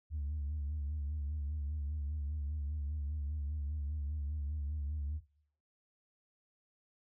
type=tone with vibrato; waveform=sine; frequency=73.7 Hz; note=D2; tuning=7 cents sharp; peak=-33 dBFS; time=0.1-5.21 s; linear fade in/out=50 ms; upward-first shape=sine; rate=5 Hz; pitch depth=73 cents each way; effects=noise-tail reverb RT60 0.6 s tail -20 dB re dry + tanh soft clip ceiling -32 dBFS